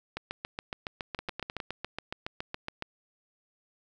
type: two click trains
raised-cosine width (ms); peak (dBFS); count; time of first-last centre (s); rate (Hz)
0.3; -18 / -19; 20 / 5; 0.17-2.824 / 1.19-1.602; 7.16 / 9.71
effects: none